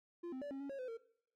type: tone with pitch steps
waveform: triangle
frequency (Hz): 345.8 / 260.3 / 578 / 272 / 279.2 / 549 / 508 / 456.7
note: F4 / C4 / D5 / C#4 / C#4 / C#5 / B4 / A#4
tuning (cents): -17 / -9 / -28 / -33 / +13 / -17 / +49 / -36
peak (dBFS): -40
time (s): 0.23-0.974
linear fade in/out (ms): 10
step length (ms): 93
effects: noise-tail reverb RT60 0.6 s tail -17 dB re dry